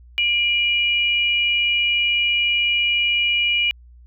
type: tone pair together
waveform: sine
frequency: 2386 / 2910 Hz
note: D7 / F#7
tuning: +27 / -29 cents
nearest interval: minor third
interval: 344 cents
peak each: -19 dBFS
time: 0.18-3.71 s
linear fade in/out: 0 ms
effects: added 60 Hz sine -43 dBFS peak until 4.06 s